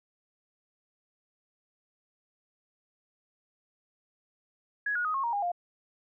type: tone with pitch steps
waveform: sine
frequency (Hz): 1672 / 1447.2 / 1252.6 / 1084.2 / 938.4 / 812.2 / 703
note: G#6 / F#6 / D#6 / C#6 / A#5 / G#5 / F5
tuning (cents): +11 / -39 / +11 / -39 / +11 / -39 / +11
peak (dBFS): -27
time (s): 4.86-5.518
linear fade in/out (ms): 5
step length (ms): 94
effects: none